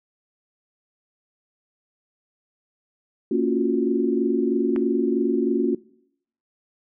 sine chord, Gb major seventh, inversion first, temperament just, 231.2 / 277.5 / 346.9 / 370 Hz, Bb3 / Db4 / F4 / Gb4, -14 / +2 / -12 / 0 cents, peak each -24 dBFS, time 3.31-5.75 s, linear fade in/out 5 ms
click, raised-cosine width 0.5 ms, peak -19 dBFS, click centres 4.762 s
effects noise-tail reverb RT60 0.7 s tail -21 dB re dry

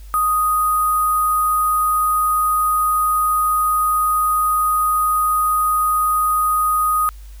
sine tone with sample-and-hold, 1244.5 Hz, D#6, in tune, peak -14 dBFS, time 0.14-7.09 s, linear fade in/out 0 ms, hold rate 11025 Hz, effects added 50 Hz sine -34 dBFS peak until 7.4 s + white hiss -51 dBFS RMS until 7.4 s

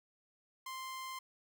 sawtooth tone, 1046.5 Hz, C6, in tune, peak -38 dBFS, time 0.66-1.19 s, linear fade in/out 5 ms, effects none

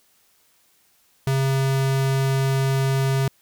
square tone, 134.8 Hz, C#3, 48 cents flat, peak -19 dBFS, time 1.27-3.28 s, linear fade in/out 2 ms, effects white hiss -61 dBFS RMS until 3.41 s

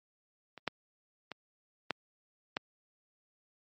clicks, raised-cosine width 0.3 ms, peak -30 / -14 / -24 / -14 / -15 dBFS, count 5, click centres 0.577 / 0.677 / 1.317 / 1.907 / 2.569 s, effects high-pass 150 Hz 12 dB/octave + MP3 32 kbps

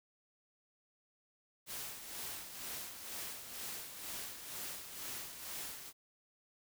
white noise with tremolo, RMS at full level -43 dBFS, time 1.66-5.93 s, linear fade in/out 50 ms, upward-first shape sine, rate 2.1 Hz, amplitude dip 55%, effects none

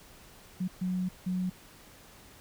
sine tone bursts at uneven times, 183.4 Hz, F#3, 15 cents flat, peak -28 dBFS, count 3, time 0.6-0.68 / 0.81-1.09 / 1.26-1.5 s, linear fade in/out 10 ms, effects pink hiss -54 dBFS RMS until 2.4 s

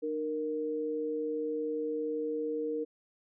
sine tone pair together, 303.6 / 466.2 Hz, D#4 / A#4, -42 / 0 cents, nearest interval perfect fifth, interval 742 cents, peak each -36 / -32 dBFS, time 0.02-2.85 s, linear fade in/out 20 ms, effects none

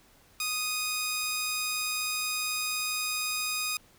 10% pulse tone pair together, 1244.5 / 2489 Hz, D#6 / D#7, 0 / 0 cents, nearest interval octave, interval 1200 cents, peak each -25 dBFS, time 0.4-3.77 s, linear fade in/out 2 ms, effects pink hiss -60 dBFS RMS until 3.98 s

